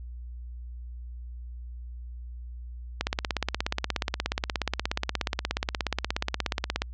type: click train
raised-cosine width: 0.2 ms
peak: -8 dBFS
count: 65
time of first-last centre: 3.01-6.82 s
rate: 16.8 Hz
effects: added 60 Hz sine -37 dBFS peak until 6.93 s + low-pass 5000 Hz 12 dB/octave